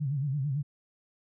sine tone with vibrato, 140.1 Hz, C#3, 19 cents sharp, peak -27 dBFS, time 0-0.63 s, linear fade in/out 20 ms, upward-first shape sine, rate 9 Hz, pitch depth 130 cents each way, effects none

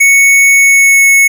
square tone with pitch glide, 2217 to 2202 Hz, C#7 to C#7, 0 to -12 cents, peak -4 dBFS, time 0-1.28 s, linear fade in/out 10 ms, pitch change -12 cents, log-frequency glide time 0.54-1.06 s, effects none

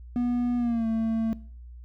triangle tone with pitch glide, 243.3 to 224.4 Hz, B3 to A3, -26 to +34 cents, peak -21 dBFS, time 0.16-1.33 s, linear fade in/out 0 ms, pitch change -140 cents, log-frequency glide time 0.57-0.87 s, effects noise-tail reverb RT60 0.5 s tail -20 dB re dry + added 60 Hz sine -41 dBFS peak until 1.84 s

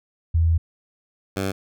sine / 10% pulse tone pair in turn, 82.41 / 96.63 Hz, E2 / G2, 0 / -24 cents, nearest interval minor third, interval 276 cents, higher second, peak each -15 dBFS, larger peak neither, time 0.34-0.58 / 1.36-1.52 s, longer first, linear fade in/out 10 ms, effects none

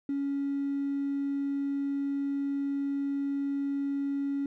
triangle tone with hard clipping, 279.6 Hz, C#4, 15 cents sharp, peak -28 dBFS, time 0.09-4.46 s, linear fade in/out 2 ms, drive 3 dB, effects none

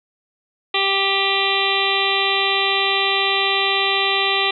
harmonic tone with a mistuned harmonic, 392 Hz, G4, in tune, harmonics 1 / 2 / 3 / 5 / 6 / 7 / 8 / 9 / 10, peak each -25 / -25 / -25 / -25 / -25 / -25 / -25 / -25 / -25 dBFS, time 0.74-4.51 s, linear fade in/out 5 ms, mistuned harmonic 6, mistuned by +28 cents, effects none

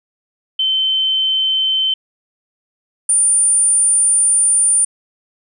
sine tone pair in turn, 3082 / 9236 Hz, G7 / D9, -30 / -30 cents, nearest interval octave + perfect fifth, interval 1900 cents, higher second, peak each -13 / -10 dBFS, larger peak second, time 0.59-1.94 / 3.09-4.85 s, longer second, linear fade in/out 5 ms, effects none

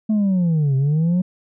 sine linear two-way sweep, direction down then up, 220 to 131.4 to 185.8 Hz, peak -12 dBFS, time 0.09-1.22 s, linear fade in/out 10 ms, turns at 0.76 s, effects tanh soft clip ceiling -14 dBFS

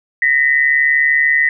sine tone pair together, 1853 / 1993.2 Hz, A#6 / B6, -11 / +15 cents, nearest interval minor second, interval 126 cents, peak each -13 dBFS, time 0.22-1.49 s, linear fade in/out 2 ms, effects none

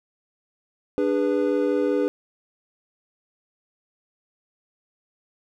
triangle chord, G# diminished, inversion second, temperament equal with one note detuned, 293.7 / 408.6 / 493.9 Hz, D4 / G#4 / B4, 0 / -28 / 0 cents, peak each -22 dBFS, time 0.98-2.08 s, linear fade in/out 0 ms, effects none

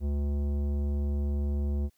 sine tone with tanh clipping, 71.8 Hz, D2, 39 cents flat, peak -28 dBFS, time 0-1.9 s, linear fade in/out 50 ms, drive 14 dB, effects white hiss -72 dBFS RMS until 1.97 s

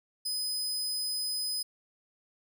sawtooth tone, 5020 Hz, D#8, 15 cents sharp, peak -28 dBFS, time 0.25-1.63 s, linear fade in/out 10 ms, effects none

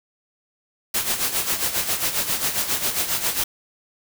white noise with tremolo, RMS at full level -21 dBFS, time 0.94-3.44 s, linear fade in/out 5 ms, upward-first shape sine, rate 7.4 Hz, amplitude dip 65%, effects none

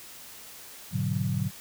sine chord, G# half-diminished seventh, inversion none, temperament equal with one note detuned, 103.83 / 123.47 / 146.83 / 185.75 Hz, G#2 / B2 / D3 / F#3, 0 / 0 / 0 / +7 cents, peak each -31 dBFS, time 0.91-1.51 s, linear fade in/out 50 ms, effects white hiss -46 dBFS RMS until 1.6 s

